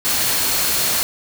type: tone in noise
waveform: sine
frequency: 4300 Hz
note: C8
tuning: 47 cents sharp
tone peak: -29 dBFS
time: 0.05-1.03 s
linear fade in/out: 0 ms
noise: white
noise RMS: -19 dBFS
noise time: 0.05-1.03 s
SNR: -13 dB
effects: none